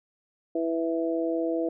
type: harmonic tone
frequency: 164.81 Hz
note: E3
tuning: in tune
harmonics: 2 / 3 / 4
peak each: -27 / -30 / -31 dBFS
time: 0.55-1.69 s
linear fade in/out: 5 ms
effects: none